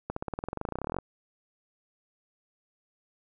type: accelerating click train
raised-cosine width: 1 ms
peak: -18 dBFS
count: 24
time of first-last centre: 0.1-0.987 s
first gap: 64 ms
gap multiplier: 0.95
effects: none